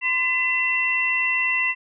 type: tone cluster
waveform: sine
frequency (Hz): 1033 / 2012 / 2706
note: C6 / B6 / E7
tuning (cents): -22 / +32 / +45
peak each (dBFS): -31 / -22 / -22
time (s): 0.01-1.75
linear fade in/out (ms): 50
effects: none